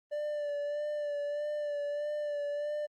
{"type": "tone with vibrato", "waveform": "triangle", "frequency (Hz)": 587.3, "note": "D5", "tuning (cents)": 0, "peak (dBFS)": -30, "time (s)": [0.11, 2.87], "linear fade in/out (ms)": 20, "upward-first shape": "sine", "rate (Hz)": 1.6, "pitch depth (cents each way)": 28, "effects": ["Opus 32 kbps"]}